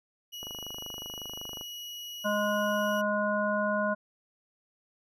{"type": "tone", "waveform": "35% pulse", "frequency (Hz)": 2912, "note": "F#7", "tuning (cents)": -28, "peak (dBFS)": -37, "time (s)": [0.32, 3.02], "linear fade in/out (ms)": 20}
{"type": "click train", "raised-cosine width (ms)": 1, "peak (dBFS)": -29, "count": 31, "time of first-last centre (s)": [0.43, 1.611], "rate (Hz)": 25.4}
{"type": "harmonic tone", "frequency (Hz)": 207.7, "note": "G#3", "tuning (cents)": 0, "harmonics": [1, 3, 5, 7], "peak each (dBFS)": [-32, -29, -33, -32], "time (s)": [2.24, 3.95], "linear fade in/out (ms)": 20}
{"effects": []}